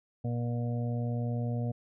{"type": "harmonic tone", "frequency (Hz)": 119.4, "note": "A#2", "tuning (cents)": 42, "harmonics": [1, 2, 4, 5, 6], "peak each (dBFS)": [-30, -36, -42, -44, -46], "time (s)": [0.24, 1.72], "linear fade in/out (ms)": 10, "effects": []}